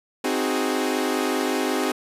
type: chord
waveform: sawtooth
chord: Ab dominant seventh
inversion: first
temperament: equal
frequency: 261.6 / 311.1 / 370 / 415.3 Hz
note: C4 / Eb4 / Gb4 / Ab4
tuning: 0 / 0 / 0 / 0 cents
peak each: -22 / -24 / -24 / -24 dBFS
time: 0.24-1.92 s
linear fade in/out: 5 ms
effects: resampled to 32000 Hz